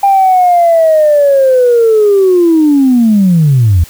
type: linear sweep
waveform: sine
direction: down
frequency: 800 to 77.6 Hz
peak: -3 dBFS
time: 0.03-3.84 s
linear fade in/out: 5 ms
effects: tanh soft clip ceiling 0 dBFS + white hiss -35 dBFS RMS until 3.89 s